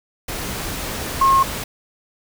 sine tone in noise, 1076 Hz, C6, 48 cents sharp, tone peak -11 dBFS, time 1.21-1.43 s, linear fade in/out 5 ms, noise pink, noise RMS -27 dBFS, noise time 0.28-1.64 s, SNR +13 dB, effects none

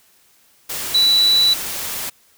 sine tone in noise, 3951 Hz, B7, in tune, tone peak -11 dBFS, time 0.94-1.54 s, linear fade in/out 10 ms, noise white, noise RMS -26 dBFS, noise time 0.69-2.1 s, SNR +12 dB, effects white hiss -55 dBFS RMS until 2.37 s

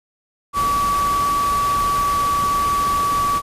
sine tone in noise, 1143 Hz, D6, 47 cents flat, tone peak -16 dBFS, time 0.53-3.42 s, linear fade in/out 50 ms, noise pink, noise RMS -28 dBFS, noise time 0.53-3.42 s, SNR +9 dB, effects resampled to 32000 Hz

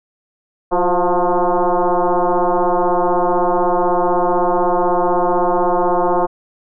sine tone with frequency modulation, 185 Hz, F#3, in tune, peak -12 dBFS, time 0.71-6.27 s, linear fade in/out 20 ms, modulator 177 Hz, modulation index 5.1, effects none

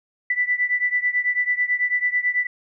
sine beating tone pair, 1975.5 / 1984.6 Hz, B6 / B6, 0 / +8 cents, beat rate 9.1 Hz, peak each -21 / -23 dBFS, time 0.3-2.47 s, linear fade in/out 5 ms, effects none

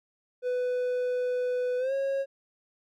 triangle tone with pitch glide, 497.7 to 545.9 Hz, B4 to C#5, +13 to -27 cents, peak -24 dBFS, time 0.42-2.26 s, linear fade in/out 50 ms, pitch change +160 cents, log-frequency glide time 1.78-1.93 s, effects none

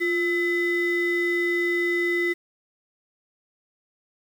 triangle ring-modulated tone, 830.6 Hz, G#5, in tune, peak -16 dBFS, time 0-2.34 s, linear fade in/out 20 ms, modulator 1180 Hz, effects 8-bit

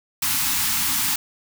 white band-stop noise, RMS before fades -22 dBFS, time 0.22-1.16 s, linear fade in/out 5 ms, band 320 to 790 Hz, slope 96 dB/octave, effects none

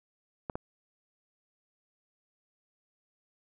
clicks, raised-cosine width 1 ms, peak -20 dBFS, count 2, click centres 0.498 / 0.555 s, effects none

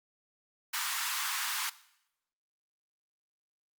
pink high-pass noise, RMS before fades -34 dBFS, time 0.73-1.7 s, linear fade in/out 10 ms, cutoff 940 Hz, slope 48 dB/octave, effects noise-tail reverb RT60 0.8 s tail -18 dB re dry + Opus 48 kbps

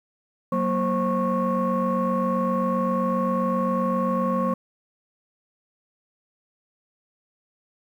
sine tone cluster, 186.8 / 234.4 / 528 / 1099 Hz, F#3 / A#3 / C5 / C#6, +17 / +10 / +16 / -15 cents, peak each -25 dBFS, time 0.52-4.54 s, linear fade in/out 5 ms, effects tanh soft clip ceiling -15 dBFS + 9-bit

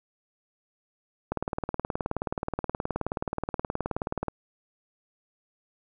click train, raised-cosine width 1 ms, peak -14 dBFS, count 57, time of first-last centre 1.32-4.283 s, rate 18.9 Hz, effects none

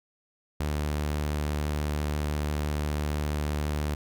sawtooth tone, 74.5 Hz, D2, 25 cents sharp, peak -23 dBFS, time 0.6-3.95 s, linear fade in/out 5 ms, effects none

